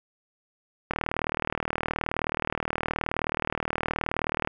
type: click train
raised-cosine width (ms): 0.5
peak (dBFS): -11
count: 140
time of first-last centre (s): 0.91-4.474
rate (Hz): 39
effects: none